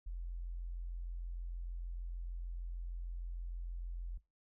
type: tone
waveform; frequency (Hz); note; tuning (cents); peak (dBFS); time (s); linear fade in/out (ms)
sine; 43.26; F1; -16; -39; 0.06-4.18; 10
effects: noise-tail reverb RT60 0.2 s tail -19 dB re dry